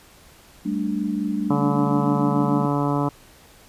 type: chord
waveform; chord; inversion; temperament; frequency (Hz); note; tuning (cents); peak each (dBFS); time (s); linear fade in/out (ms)
sine; G suspended second; none; just; 196 / 220.5 / 294; G3 / A3 / D4; 0 / +4 / +2; -26; 0.65-2.66; 10
type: harmonic tone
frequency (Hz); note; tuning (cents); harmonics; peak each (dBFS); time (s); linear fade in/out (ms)
143.6; D3; -39; 1 / 2 / 3 / 4 / 5 / 6 / 7 / 8 / 9; -24 / -23 / -30 / -31 / -31 / -32 / -29 / -35 / -34; 1.5-3.09; 5
effects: pink hiss -50 dBFS RMS until 3.68 s + resampled to 32000 Hz